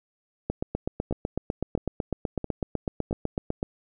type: two click trains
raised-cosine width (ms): 2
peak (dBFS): -13 / -17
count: 26 / 4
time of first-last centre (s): 0.5-3.629 / 1.11-3.11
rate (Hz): 7.99 / 1.5
effects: none